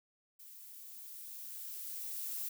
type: noise with level ramp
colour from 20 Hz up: violet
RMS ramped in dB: -54 to -39 dBFS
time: 0.39-2.49 s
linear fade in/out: 10 ms
effects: none